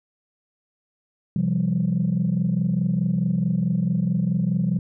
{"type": "chord", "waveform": "sine", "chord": "C suspended fourth", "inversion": "none", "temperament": "equal with one note detuned", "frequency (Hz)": [130.81, 171.32, 196], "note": ["C3", "F3", "G3"], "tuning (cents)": [0, -33, 0], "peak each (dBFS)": [-25, -21, -23], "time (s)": [1.36, 4.79], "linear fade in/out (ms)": 2, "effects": ["tanh soft clip ceiling -13 dBFS"]}